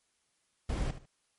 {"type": "noise with echo", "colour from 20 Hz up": "brown", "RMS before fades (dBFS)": -32, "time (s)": [0.69, 0.91], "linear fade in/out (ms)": 5, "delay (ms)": 74, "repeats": 2, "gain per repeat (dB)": -12, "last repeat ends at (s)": 1.058, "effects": ["white hiss -75 dBFS RMS until 1.38 s", "MP3 48 kbps"]}